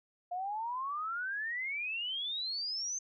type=exponential sweep; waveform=sine; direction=up; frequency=698.5 to 6330 Hz; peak=-34 dBFS; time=0.31-2.99 s; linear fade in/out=10 ms; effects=none